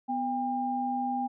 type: tone pair together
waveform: sine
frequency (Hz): 249.3 / 801.4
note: B3 / G5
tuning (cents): +16 / +38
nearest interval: octave + minor sixth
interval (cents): 2022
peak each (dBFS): -32 / -29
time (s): 0.08-1.28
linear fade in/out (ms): 20
effects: none